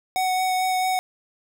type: tone with vibrato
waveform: square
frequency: 744 Hz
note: F#5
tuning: 9 cents sharp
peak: -21 dBFS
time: 0.16-0.99 s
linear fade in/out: 0 ms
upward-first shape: sine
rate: 4.5 Hz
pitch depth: 11 cents each way
effects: none